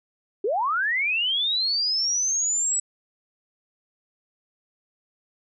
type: linear sweep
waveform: sine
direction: up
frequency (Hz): 363.1 to 7902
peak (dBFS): -21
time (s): 0.44-2.8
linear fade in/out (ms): 5
effects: none